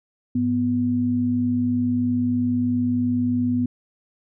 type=tone pair together; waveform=sine; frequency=103.81 / 246.9 Hz; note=G#2 / B3; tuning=0 / 0 cents; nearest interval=octave + minor third; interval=1500 cents; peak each=-27 / -19 dBFS; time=0.35-3.66 s; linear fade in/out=5 ms; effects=none